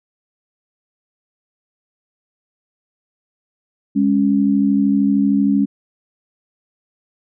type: tone pair together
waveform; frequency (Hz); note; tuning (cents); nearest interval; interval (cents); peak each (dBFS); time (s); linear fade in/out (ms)
sine; 204.2 / 277.2; G#3 / C#4; -29 / 0; perfect fourth; 529; -15; 3.95-5.66; 20
effects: none